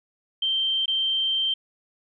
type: tone with dropouts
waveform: sine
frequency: 3136 Hz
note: G7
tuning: in tune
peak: -21 dBFS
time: 0.42-1.54 s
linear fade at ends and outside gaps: 5 ms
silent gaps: 0.858-0.879 s
effects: none